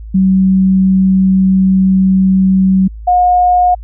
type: tone pair in turn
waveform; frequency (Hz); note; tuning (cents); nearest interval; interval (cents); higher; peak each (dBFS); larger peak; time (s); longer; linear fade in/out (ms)
sine; 189.6 / 719.4; F#3 / F#5; +43 / -49; octave + major seventh; 2308; second; -6; neither; 0.14-2.88 / 3.07-3.75; first; 10
effects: added 54 Hz sine -25 dBFS peak until 3.83 s